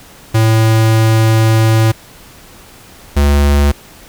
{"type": "tone pair in turn", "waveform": "square", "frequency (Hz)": [111.3, 71.51], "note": ["A2", "D2"], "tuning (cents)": [20, -46], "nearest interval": "minor sixth", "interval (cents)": 766, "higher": "first", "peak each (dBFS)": -8, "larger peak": "neither", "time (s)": [[0.34, 1.92], [3.16, 3.72]], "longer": "first", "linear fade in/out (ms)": 10, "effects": ["pink hiss -39 dBFS RMS until 4.08 s"]}